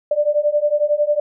sine beating tone pair, 586 / 597 Hz, D5 / D5, -4 / +28 cents, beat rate 11 Hz, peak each -18 / -17 dBFS, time 0.11-1.2 s, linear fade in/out 5 ms, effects none

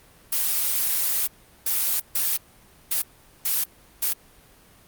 blue noise bursts at uneven times, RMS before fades -23 dBFS, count 6, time 0.32-1.27 / 1.66-2 / 2.15-2.37 / 2.91-3.02 / 3.45-3.64 / 4.02-4.13 s, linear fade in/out 5 ms, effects pink hiss -53 dBFS RMS until 4.87 s + Opus 32 kbps

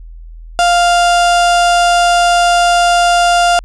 35% pulse tone, 698.5 Hz, F5, in tune, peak -6 dBFS, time 0.59-3.59 s, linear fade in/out 0 ms, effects added 41 Hz sine -29 dBFS peak until 3.64 s + resampled to 22050 Hz

